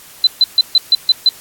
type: tone bursts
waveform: sine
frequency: 4040 Hz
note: B7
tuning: 39 cents sharp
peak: -5 dBFS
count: 7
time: 0.24-1.29 s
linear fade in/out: 2 ms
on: 30 ms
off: 140 ms
effects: white hiss -39 dBFS RMS until 1.4 s + AAC 64 kbps